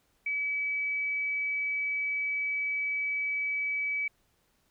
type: tone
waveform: sine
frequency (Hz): 2288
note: D7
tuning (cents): -46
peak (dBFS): -28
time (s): 0.26-4.08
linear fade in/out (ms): 5
effects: pink hiss -71 dBFS RMS until 4.7 s